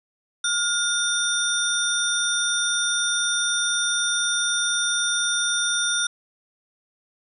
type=tone cluster; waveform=sine; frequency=1420 / 3612 / 5660 / 5870 / 9160 Hz; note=F6 / A7 / F8 / F#8 / D9; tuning=+28 / +45 / +22 / -15 / -44 cents; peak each=-25 / -25 / -30 / -30 / -28 dBFS; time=0.44-6.07 s; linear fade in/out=5 ms; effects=none